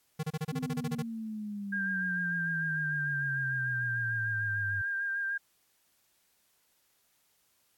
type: tone bursts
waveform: square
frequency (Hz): 155.56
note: D#3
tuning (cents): 0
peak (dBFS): -31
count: 12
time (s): 0.19-1.025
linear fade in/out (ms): 10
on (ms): 43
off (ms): 29
type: exponential sweep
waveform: sine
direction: down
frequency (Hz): 260 to 97.3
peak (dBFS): -35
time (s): 0.52-4.82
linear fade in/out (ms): 10
type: tone with vibrato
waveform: sine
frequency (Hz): 1598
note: G6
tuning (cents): +33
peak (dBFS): -30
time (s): 1.72-5.38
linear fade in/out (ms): 10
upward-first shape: sine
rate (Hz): 6.7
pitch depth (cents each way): 27
effects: white hiss -71 dBFS RMS until 7.77 s + AAC 64 kbps